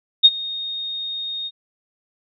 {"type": "tone with ADSR envelope", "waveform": "sine", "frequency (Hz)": 3706, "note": "A#7", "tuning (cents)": -11, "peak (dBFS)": -4, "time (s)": [0.23, 1.51], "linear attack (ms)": 22, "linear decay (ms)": 42, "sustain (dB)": -21, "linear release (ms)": 45, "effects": []}